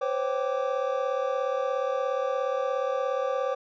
triangle tone cluster, 510 / 547 / 778 / 1171 Hz, C5 / C#5 / G5 / D6, -44 / -23 / -13 / -5 cents, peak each -27 / -27 / -34 / -32 dBFS, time 0.01-3.55 s, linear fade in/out 10 ms, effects resampled to 16000 Hz

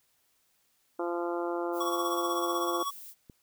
harmonic tone, 172.6 Hz, F3, 20 cents flat, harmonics 2 / 3 / 4 / 5 / 6 / 7 / 8, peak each -32 / -36 / -38 / -40 / -42 / -43 / -44 dBFS, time 0.99-2.83 s, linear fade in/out 5 ms
violet noise, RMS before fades -46 dBFS, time 1.72-3.15 s, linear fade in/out 50 ms
square tone with tremolo, 1123 Hz, C#6, 22 cents sharp, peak -29 dBFS, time 1.8-2.91 s, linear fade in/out 10 ms, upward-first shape triangle, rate 16 Hz, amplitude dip 70%
click, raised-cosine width 3 ms, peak -35 dBFS, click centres 3.298 s
effects white hiss -71 dBFS RMS until 3.42 s

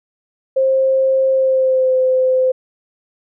sine tone with pitch glide, 530 to 515.8 Hz, C5 to C5, +22 to -25 cents, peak -11 dBFS, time 0.56-2.52 s, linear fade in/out 10 ms, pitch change -47 cents, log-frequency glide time 1.31-1.94 s, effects none

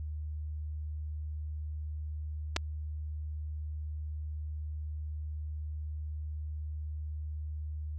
clicks, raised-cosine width 0.2 ms, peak -13 dBFS, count 2, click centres 2.563 / 2.566 s, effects added 76 Hz sine -35 dBFS peak until 7.98 s

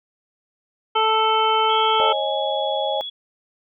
harmonic tone, 440 Hz, A4, in tune, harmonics 1 / 2 / 3 / 5 / 6 / 7, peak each -23 / -19 / -21 / -31 / -34 / -24 dBFS, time 0.95-2.13 s, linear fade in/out 10 ms
sine tone with pitch glide, 3300 to 3369 Hz, G#7 to G#7, -12 to +24 cents, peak -28 dBFS, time 1.69-3.1 s, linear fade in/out 10 ms, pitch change +36 cents, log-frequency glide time 1.91-2.32 s
sine chord, C# suspended second, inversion none, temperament equal with one note detuned, 542.3 / 622.3 / 830.6 Hz, C#5 / D#5 / G#5, -38 / 0 / 0 cents, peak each -25 dBFS, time 2-3.01 s, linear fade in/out 0 ms
effects none

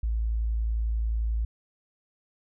sine tone, 55.6 Hz, A1, 19 cents sharp, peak -24 dBFS, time 0.03-1.45 s, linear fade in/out 5 ms, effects none

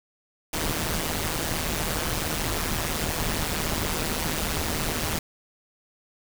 pink noise with amplitude modulation, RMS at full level -24 dBFS, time 0.53-5.19 s, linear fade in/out 5 ms, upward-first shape sine, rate 157 Hz, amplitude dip 80%, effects none

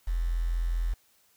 sine tone with quantisation, 42.43 Hz, F1, 49 cents flat, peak -25 dBFS, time 0.07-0.94 s, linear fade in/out 10 ms, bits 8, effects white hiss -65 dBFS RMS until 1.36 s

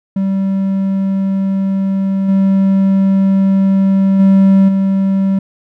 triangle tone with level steps, 193.7 Hz, G3, 20 cents flat, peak -10 / -6 / -3 / -8 dBFS, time 0.16-5.39 s, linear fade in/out 5 ms, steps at 2.28 / 4.19 / 4.68 s, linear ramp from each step 10 ms, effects none

